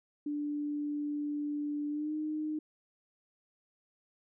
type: tone with pitch glide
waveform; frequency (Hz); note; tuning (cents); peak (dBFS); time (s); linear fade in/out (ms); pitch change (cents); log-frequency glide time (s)
sine; 293.7 to 306.9; D4 to D#4; 0 to -24; -32; 0.26-2.59; 5; +76; 1.89-2.14
effects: none